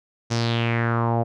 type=tone with low-pass filter sweep; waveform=sawtooth; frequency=116.54 Hz; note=A#2; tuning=in tune; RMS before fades=-22 dBFS; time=0.3-1.24 s; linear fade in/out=20 ms; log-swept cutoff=6100 to 660 Hz; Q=3.8; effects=none